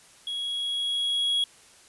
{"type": "tone with level ramp", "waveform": "triangle", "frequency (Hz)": 3322, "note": "G#7", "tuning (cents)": 0, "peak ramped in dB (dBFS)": [-28, -20], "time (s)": [0.27, 1.44], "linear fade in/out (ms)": 2, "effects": ["white hiss -54 dBFS RMS until 1.88 s", "resampled to 24000 Hz"]}